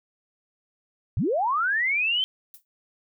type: linear sweep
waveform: sine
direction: up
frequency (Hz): 74.9 to 3136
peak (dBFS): -21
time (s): 1.17-2.24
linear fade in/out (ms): 0
type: noise with exponential decay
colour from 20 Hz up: violet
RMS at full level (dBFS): -41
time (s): 2.54-2.65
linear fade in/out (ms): 1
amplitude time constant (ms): 22
effects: none